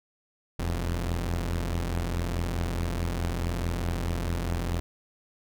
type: tone pair together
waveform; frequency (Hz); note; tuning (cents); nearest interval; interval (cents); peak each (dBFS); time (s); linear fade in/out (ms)
sawtooth; 40.8 / 86.3; E1 / F2; -17 / -20; octave + minor second; 1297; -26; 0.59-4.8; 0
effects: none

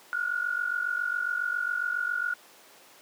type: tone pair together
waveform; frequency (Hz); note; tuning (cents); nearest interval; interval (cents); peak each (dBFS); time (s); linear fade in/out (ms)
sine; 1412.7 / 1460; F6 / F#6; +19 / -24; minor second; 57; -30 / -29; 0.13-2.34; 0
effects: pink hiss -53 dBFS RMS until 3.01 s + high-pass 400 Hz 12 dB/octave

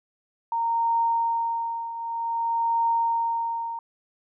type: tone with tremolo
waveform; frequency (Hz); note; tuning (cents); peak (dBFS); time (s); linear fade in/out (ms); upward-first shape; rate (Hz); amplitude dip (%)
sine; 924; A#5; -16; -19; 0.52-3.79; 2; triangle; 0.53; 75
effects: none

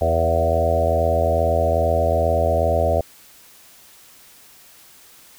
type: harmonic tone with a mistuned harmonic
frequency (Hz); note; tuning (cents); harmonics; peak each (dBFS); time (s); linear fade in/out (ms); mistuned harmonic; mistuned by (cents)
82.41; E2; 0; 1 / 2 / 3 / 4 / 5 / 6 / 7 / 8 / 9; -21 / -33 / -32 / -33 / -29 / -25 / -22 / -21 / -26; 0.01-3.01; 5; 8; +15
effects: white hiss -48 dBFS RMS until 5.38 s

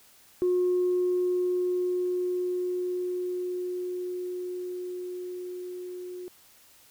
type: tone with level ramp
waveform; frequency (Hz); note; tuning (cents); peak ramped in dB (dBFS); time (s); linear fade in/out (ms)
sine; 360.9; F#4; -43; -20 to -36; 0.42-6.28; 0
effects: tanh soft clip ceiling -18 dBFS + white hiss -57 dBFS RMS until 6.9 s

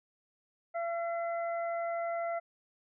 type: harmonic tone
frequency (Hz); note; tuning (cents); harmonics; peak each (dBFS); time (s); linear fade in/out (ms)
678; E5; +49; 1 / 2 / 3; -32 / -42 / -45; 0.74-2.4; 20
effects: none

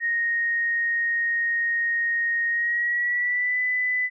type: tone with pitch glide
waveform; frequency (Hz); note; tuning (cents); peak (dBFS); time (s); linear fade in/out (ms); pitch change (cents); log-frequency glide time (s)
sine; 1864.7 to 1998.5; A#6 to B6; 0 to +20; -21; 0-4.1; 50; +120; 2.49-3.59
effects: none

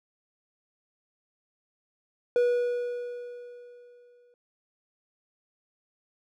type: tone with exponential decay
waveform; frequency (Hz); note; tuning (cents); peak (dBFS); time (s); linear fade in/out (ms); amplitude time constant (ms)
triangle; 485.9; B4; -28; -17; 2.36-4.34; 1; 430
effects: none

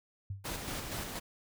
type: tone with exponential decay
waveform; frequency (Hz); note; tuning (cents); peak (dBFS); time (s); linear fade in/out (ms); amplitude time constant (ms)
sine; 98; G2; 0; -33; 0.3-0.53; 5; 50
type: noise with tremolo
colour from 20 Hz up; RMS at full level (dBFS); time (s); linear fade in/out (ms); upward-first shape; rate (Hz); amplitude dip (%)
pink; -38; 0.44-1.2; 20; square; 4.2; 35
effects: none

